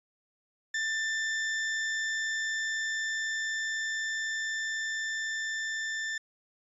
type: tone with level ramp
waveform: 40% pulse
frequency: 1778 Hz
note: A6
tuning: 18 cents sharp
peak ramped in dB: -28 to -31 dBFS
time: 0.74-6.18 s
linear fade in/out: 5 ms
effects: resampled to 22050 Hz